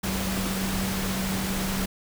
sine tone in noise, 191.1 Hz, G3, 44 cents flat, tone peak -28 dBFS, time 0.03-1.86 s, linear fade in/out 10 ms, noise pink, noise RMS -30 dBFS, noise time 0.03-1.86 s, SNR -1 dB, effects none

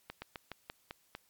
slowing click train, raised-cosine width 0.3 ms, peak -25 dBFS, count 7, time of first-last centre 0.1-1.15 s, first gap 120 ms, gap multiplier 1.15, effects white hiss -70 dBFS RMS until 1.29 s + MP3 96 kbps

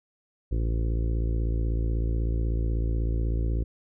harmonic tone, 56.2 Hz, A1, 37 cents sharp, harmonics 1 / 2 / 3 / 4 / 5 / 6 / 7 / 8 / 9, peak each -24 / -31 / -42 / -44 / -40 / -40 / -43 / -48 / -47 dBFS, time 0.51-3.64 s, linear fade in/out 10 ms, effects none

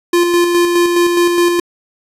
square tone with tremolo, 347.7 Hz, F4, 8 cents flat, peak -9 dBFS, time 0.13-1.6 s, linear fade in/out 5 ms, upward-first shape square, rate 4.8 Hz, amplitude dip 35%, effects resampled to 32000 Hz

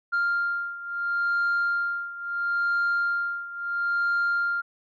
sine beating tone pair, 1396.9 / 1397.64 Hz, F6 / F6, 0 / +1 cents, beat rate 0.74 Hz, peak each -24 / -27 dBFS, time 0.12-4.62 s, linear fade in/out 20 ms, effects tanh soft clip ceiling -19 dBFS

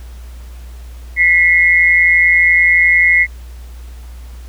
sine tone pair together, 1975.5 / 2147 Hz, B6 / C7, 0 / +44 cents, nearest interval minor second, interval 144 cents, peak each -10 dBFS, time 1.16-3.27 s, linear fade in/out 50 ms, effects added 60 Hz sine -29 dBFS peak until 4.48 s + pink hiss -45 dBFS RMS until 4.48 s

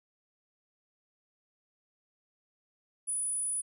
sine tone, 9870 Hz, D#9, 15 cents flat, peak -30 dBFS, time 3.07-3.62 s, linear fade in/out 20 ms, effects none

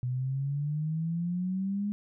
sine exponential sweep, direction up, 123.47 to 208.1 Hz, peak -28 dBFS, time 0.03-1.92 s, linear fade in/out 0 ms, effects none

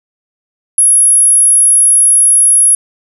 sine tone, 10740 Hz, E9, 31 cents sharp, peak -4 dBFS, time 0.78-2.75 s, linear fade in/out 2 ms, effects none

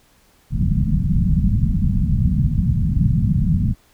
white low-pass noise, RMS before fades -17 dBFS, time 0.5-3.75 s, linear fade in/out 50 ms, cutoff 200 Hz, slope 48 dB/octave, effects pink hiss -56 dBFS RMS until 3.93 s

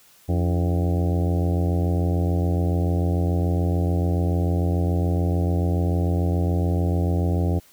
harmonic tone with a mistuned harmonic, 86.9 Hz, F2, 8 cents flat, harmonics 1 / 2 / 3 / 4 / 5 / 6 / 7 / 8 / 9, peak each -20 / -26 / -30 / -32 / -34 / -36 / -37 / -38 / -39 dBFS, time 0.28-7.6 s, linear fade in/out 20 ms, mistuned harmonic 3, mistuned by +120 cents, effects white hiss -54 dBFS RMS until 7.72 s

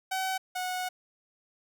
sawtooth tone pair in turn, 758 / 733.4 Hz, F#5 / F#5, +42 / -15 cents, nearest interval minor second, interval 57 cents, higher first, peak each -25 / -27 dBFS, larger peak first, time 0.11-0.38 / 0.55-0.89 s, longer second, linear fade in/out 10 ms, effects none

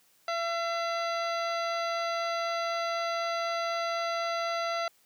harmonic tone with a mistuned harmonic, 676 Hz, E5, 43 cents sharp, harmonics 1 / 2 / 3 / 4 / 5 / 6 / 7 / 9, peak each -31 / -33 / -39 / -44 / -47 / -43 / -44 / -50 dBFS, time 0.28-4.88 s, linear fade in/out 2 ms, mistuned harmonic 6, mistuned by -20 cents, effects white hiss -65 dBFS RMS until 5.05 s + high-pass 100 Hz 12 dB/octave

